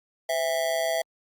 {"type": "tone with amplitude modulation", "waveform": "square", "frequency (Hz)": 659.3, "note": "E5", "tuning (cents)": 0, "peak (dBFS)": -21, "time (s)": [0.29, 1.02], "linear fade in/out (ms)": 5, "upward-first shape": "sine", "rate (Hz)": 147, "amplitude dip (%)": 80, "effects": ["Opus 48 kbps"]}